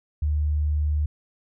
sine tone, 75 Hz, D2, 37 cents sharp, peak -20 dBFS, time 0.22-1.06 s, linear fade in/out 5 ms, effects none

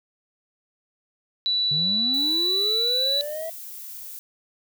sine tone, 3951 Hz, B7, in tune, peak -20 dBFS, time 1.46-3.21 s, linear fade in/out 0 ms
triangle linear sweep, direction up, 139.1 to 659.3 Hz, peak -27 dBFS, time 1.71-3.5 s, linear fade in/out 5 ms
violet noise, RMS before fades -38 dBFS, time 2.14-4.19 s, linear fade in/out 0 ms
effects none

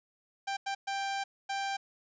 sawtooth tone bursts at uneven times, 788 Hz, G5, 9 cents sharp, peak -28 dBFS, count 4, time 0.47-0.57 / 0.66-0.75 / 0.87-1.24 / 1.49-1.77 s, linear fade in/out 10 ms, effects resampled to 16000 Hz + 10-bit

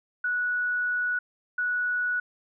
sine tone pair in turn, 1470 / 1470 Hz, F#6 / F#6, -12 / -12 cents, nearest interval unison, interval 0 cents, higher neither, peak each -24 dBFS, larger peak neither, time 0.24-1.19 / 1.58-2.2 s, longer first, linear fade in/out 5 ms, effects none

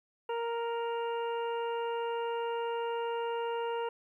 harmonic tone, 466.2 Hz, A#4, in tune, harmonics 1 / 2 / 3 / 4 / 5 / 6, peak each -33 / -36 / -45 / -53 / -56 / -47 dBFS, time 0.29-3.89 s, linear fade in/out 5 ms, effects 12-bit

